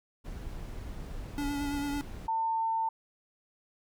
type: noise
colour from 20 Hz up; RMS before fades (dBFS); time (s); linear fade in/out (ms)
brown; -40; 0.24-2.28; 20
type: tone with vibrato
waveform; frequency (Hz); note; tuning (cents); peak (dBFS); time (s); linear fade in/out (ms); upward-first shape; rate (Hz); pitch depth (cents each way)
square; 285.7; D4; -48; -32; 1.38-2.01; 0; sine; 9; 23
type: tone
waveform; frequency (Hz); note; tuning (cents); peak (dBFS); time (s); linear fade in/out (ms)
sine; 899; A5; +37; -27; 2.28-2.89; 5
effects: none